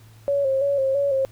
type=tone with vibrato; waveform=sine; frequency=549 Hz; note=C#5; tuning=17 cents flat; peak=-18 dBFS; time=0.28-1.25 s; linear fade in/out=0 ms; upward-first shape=square; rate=3 Hz; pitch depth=44 cents each way; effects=added 110 Hz sine -46 dBFS peak until 1.31 s + pink hiss -55 dBFS RMS until 1.31 s